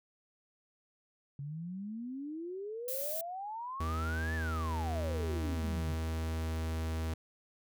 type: exponential two-way sweep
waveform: sine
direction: up then down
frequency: 137.1 to 1778 to 137.1 Hz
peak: -38 dBFS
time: 1.39-5.94 s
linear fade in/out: 2 ms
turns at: 4.35 s
type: noise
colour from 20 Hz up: violet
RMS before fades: -38 dBFS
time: 2.88-3.21 s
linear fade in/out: 2 ms
type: tone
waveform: 45% pulse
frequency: 80.5 Hz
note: E2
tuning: 41 cents flat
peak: -33 dBFS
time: 3.8-7.14 s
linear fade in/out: 5 ms
effects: none